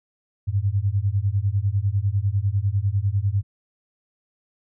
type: beating tone pair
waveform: sine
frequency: 95.1 / 105.1 Hz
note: F#2 / G#2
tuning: +48 / +21 cents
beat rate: 10 Hz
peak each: -22 dBFS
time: 0.47-3.43 s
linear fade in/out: 20 ms
effects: none